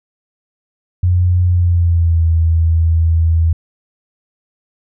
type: tone with pitch glide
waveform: sine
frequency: 89.4 to 81.98 Hz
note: F2 to E2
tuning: +41 to -9 cents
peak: -9 dBFS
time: 1.03-3.53 s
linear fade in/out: 5 ms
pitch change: -150 cents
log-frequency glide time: 1.47-2.25 s
effects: none